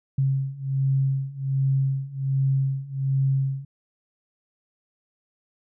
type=beating tone pair; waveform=sine; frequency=134.6 / 135.9 Hz; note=C3 / C#3; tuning=+49 / -34 cents; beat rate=1.3 Hz; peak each=-25 / -23 dBFS; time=0.18-3.65 s; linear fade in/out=5 ms; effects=none